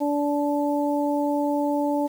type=harmonic tone; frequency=290.1 Hz; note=D4; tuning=21 cents flat; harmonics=1 / 2 / 3; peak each=-23 / -26 / -28 dBFS; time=0-2.08 s; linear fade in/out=20 ms; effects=8-bit